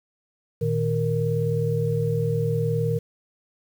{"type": "tone cluster", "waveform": "sine", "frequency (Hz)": [114.8, 154.3, 465.5], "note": ["A#2", "D#3", "A#4"], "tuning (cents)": [-26, -14, -2], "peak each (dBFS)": -25, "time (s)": [0.61, 2.99], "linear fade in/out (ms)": 10, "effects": ["8-bit"]}